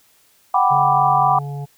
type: chord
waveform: sine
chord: G major seventh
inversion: third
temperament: equal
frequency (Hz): 740 / 784 / 987.8 / 1174.7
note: F#5 / G5 / B5 / D6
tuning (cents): 0 / 0 / 0 / 0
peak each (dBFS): -18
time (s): 0.54-1.39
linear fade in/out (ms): 5
type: harmonic tone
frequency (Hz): 142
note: C#3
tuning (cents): +42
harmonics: 1 / 3 / 5 / 6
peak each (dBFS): -25 / -38 / -38 / -41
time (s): 0.7-1.66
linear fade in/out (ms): 20
effects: white hiss -56 dBFS RMS until 1.77 s